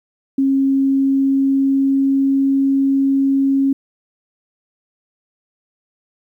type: tone with pitch glide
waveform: sine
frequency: 271.1 to 272.7 Hz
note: C#4 to C#4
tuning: -38 to -28 cents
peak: -12 dBFS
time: 0.38-3.73 s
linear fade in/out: 5 ms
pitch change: +10 cents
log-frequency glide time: 0.64-2.53 s
effects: 9-bit